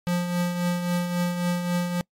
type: tone with tremolo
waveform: square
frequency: 176.1 Hz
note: F3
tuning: 15 cents sharp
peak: -21 dBFS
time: 0.07-2.01 s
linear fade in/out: 0 ms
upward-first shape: triangle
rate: 3.7 Hz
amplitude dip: 55%
effects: noise-tail reverb RT60 0.1 s tail -25 dB re dry + MP3 64 kbps